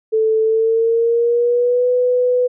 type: tone with pitch glide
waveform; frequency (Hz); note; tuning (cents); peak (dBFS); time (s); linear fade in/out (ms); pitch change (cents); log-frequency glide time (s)
sine; 440 to 496.7; A4 to B4; 0 to +10; -12; 0.12-2.48; 20; +210; 0.42-1.88
effects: none